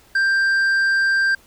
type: tone with tanh clipping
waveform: sine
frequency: 1580 Hz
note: G6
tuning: 13 cents sharp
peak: -16 dBFS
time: 0.15-1.35 s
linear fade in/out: 5 ms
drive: 6 dB
effects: pink hiss -52 dBFS RMS until 1.46 s